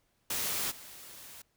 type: noise with level steps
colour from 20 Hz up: white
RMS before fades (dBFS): -33 / -49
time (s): 0.3-1.42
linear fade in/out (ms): 5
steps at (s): 0.7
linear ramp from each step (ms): 20
effects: pink hiss -74 dBFS RMS until 1.56 s